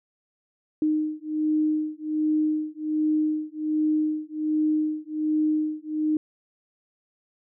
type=beating tone pair; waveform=sine; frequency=307.2 / 308.5 Hz; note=D#4 / D#4; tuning=-22 / -15 cents; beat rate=1.3 Hz; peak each=-25 dBFS; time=0.82-6.17 s; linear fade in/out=2 ms; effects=none